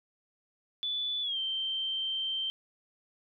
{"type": "tone with pitch glide", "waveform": "sine", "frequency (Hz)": [3472, 3129], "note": ["A7", "G7"], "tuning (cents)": [-24, -4], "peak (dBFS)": -30, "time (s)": [0.83, 2.5], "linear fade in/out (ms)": 0, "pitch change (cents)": -180, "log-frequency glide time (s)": [1.22, 1.38], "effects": []}